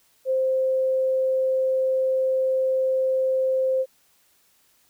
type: tone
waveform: sine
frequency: 523.3 Hz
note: C5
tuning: in tune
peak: -19 dBFS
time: 0.25-3.86 s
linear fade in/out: 50 ms
effects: white hiss -62 dBFS RMS until 4.89 s